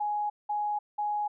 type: tone bursts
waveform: sine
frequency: 834 Hz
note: G#5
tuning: 7 cents sharp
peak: -27 dBFS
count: 3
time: 0-1.28 s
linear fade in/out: 10 ms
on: 300 ms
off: 190 ms
effects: none